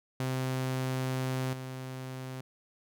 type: tone with level steps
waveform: sawtooth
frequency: 130 Hz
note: C3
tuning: 11 cents flat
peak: -26 / -34 dBFS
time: 0.2-2.41 s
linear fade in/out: 2 ms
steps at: 1.53 s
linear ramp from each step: 5 ms
effects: none